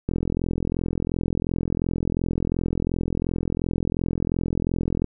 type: click train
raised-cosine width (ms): 3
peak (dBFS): -11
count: 213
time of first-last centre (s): 0.09-5.043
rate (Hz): 42.8
effects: none